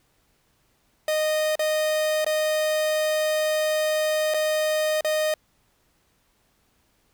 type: tone with dropouts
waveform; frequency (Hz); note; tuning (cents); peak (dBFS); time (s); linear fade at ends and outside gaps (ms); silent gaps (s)
45% pulse; 618; D#5; -12; -21; 1.08-5.34; 2; 1.555-1.593 / 2.246-2.264 / 4.339-4.343 / 5.009-5.046
effects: pink hiss -66 dBFS RMS until 7.13 s